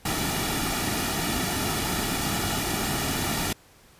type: noise with comb filter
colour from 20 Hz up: pink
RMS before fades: -27 dBFS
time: 0.05-3.53 s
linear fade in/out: 5 ms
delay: 1.9 ms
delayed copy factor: -0.6
effects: pink hiss -55 dBFS RMS until 3.99 s + resampled to 32000 Hz